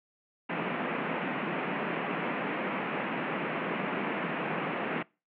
pink band-pass noise, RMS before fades -33 dBFS, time 0.49-5.03 s, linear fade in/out 10 ms, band 160 to 2700 Hz, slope 48 dB/octave, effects noise-tail reverb RT60 0.3 s tail -24 dB re dry

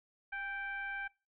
sine tone with frequency modulation, 1568 Hz, G6, in tune, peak -37 dBFS, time 0.32-1.08 s, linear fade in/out 10 ms, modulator 768 Hz, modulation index 0.78, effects noise-tail reverb RT60 0.3 s tail -23 dB re dry

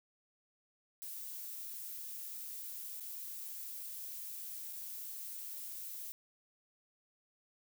violet noise with dropouts, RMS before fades -45 dBFS, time 1.02-6.12 s, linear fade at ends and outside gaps 0 ms, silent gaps 2.999-3.006 / 4.727-4.731 s, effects none

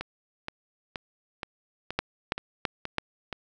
two click trains, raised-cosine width 0.3 ms, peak -9 / -17 dBFS, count 4 / 8, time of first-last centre 1.99-2.983 / 0.01-3.328 s, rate 3.02 / 2.11 Hz, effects none

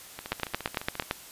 two click trains, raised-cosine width 0.3 ms, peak -10 / -20 dBFS, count 8 / 13, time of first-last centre 0.32-1.111 / 0.19-1.023 s, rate 8.85 / 14.4 Hz, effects white hiss -47 dBFS RMS until 1.31 s + resampled to 32000 Hz

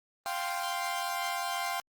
sawtooth chord, F suspended second, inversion none, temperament equal, 698.5 / 784 / 1046.5 Hz, F5 / G5 / C6, 0 / 0 / 0 cents, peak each -32 dBFS, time 0.26-1.8 s, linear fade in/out 0 ms, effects Opus 24 kbps

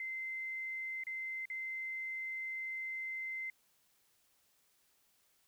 sine tone with dropouts, 2073 Hz, C7, 17 cents flat, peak -38 dBFS, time 0-3.5 s, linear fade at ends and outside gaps 2 ms, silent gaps 1.037-1.068 / 1.455-1.5 s, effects white hiss -73 dBFS RMS until 5.47 s

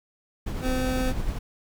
brown noise with tremolo, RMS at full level -27 dBFS, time 0.46-1.39 s, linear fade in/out 10 ms, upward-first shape sine, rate 9.9 Hz, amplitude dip 30%
25% pulse tone, 256.7 Hz, C4, 33 cents flat, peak -22 dBFS, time 0.61-1.14 s, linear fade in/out 50 ms
effects none

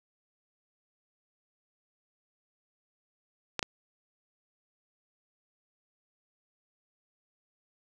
clicks, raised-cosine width 0.2 ms, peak -12 dBFS, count 2, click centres 3.593 / 3.628 s, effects none

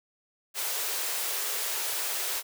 white high-pass noise, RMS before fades -31 dBFS, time 0.54-2.43 s, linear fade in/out 50 ms, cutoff 360 Hz, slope 96 dB/octave, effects none

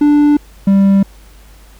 triangle tone pair in turn, 293.7 / 196.37 Hz, D4 / G3, 0 / +3 cents, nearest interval perfect fifth, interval 697 cents, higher first, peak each -4 dBFS, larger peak neither, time 0.01-0.37 / 0.67-1.03 s, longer neither, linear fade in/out 5 ms, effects added 50 Hz sine -38 dBFS peak until 1.79 s + pink hiss -46 dBFS RMS until 1.79 s

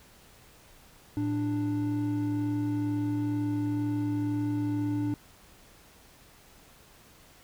triangle tone pair together, 112.3 / 294.8 Hz, A2 / D4, +36 / +7 cents, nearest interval octave + perfect fourth, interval 1671 cents, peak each -30 / -26 dBFS, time 1.17-5.14 s, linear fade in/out 0 ms, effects pink hiss -56 dBFS RMS until 7.43 s

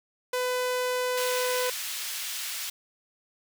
sawtooth tone, 501 Hz, B4, 25 cents sharp, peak -22 dBFS, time 0.33-1.7 s, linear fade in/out 5 ms
pink high-pass noise, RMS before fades -34 dBFS, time 1.17-2.7 s, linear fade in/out 5 ms, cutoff 2400 Hz, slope 12 dB/octave
effects none

